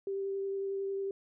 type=tone with vibrato; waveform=sine; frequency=392 Hz; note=G4; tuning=in tune; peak=-32 dBFS; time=0.07-1.11 s; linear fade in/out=2 ms; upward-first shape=triangle; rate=11 Hz; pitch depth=12 cents each way; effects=none